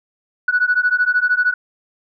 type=beating tone pair; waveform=sine; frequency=1469 / 1482 Hz; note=F#6 / F#6; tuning=-13 / +2 cents; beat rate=13 Hz; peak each=-16 dBFS; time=0.48-1.54 s; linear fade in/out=5 ms; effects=tanh soft clip ceiling -6 dBFS